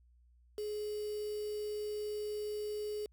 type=tone with quantisation; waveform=sine; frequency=420.4 Hz; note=G#4; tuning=21 cents sharp; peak=-36 dBFS; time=0.58-3.06 s; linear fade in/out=2 ms; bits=8; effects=added 60 Hz sine -62 dBFS peak until 3.12 s